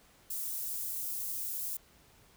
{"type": "high-pass noise", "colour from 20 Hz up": "white", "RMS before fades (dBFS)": -37, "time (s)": [0.3, 1.77], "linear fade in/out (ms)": 5, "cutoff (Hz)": 10000, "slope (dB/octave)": 12, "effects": ["pink hiss -62 dBFS RMS until 2.36 s"]}